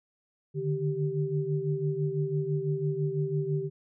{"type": "tone cluster", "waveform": "sine", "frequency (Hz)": [145.6, 151.6, 389.6], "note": ["D3", "D#3", "G4"], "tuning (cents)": [-15, -45, -11], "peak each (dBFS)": -31, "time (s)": [0.54, 3.7], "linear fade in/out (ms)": 50, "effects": []}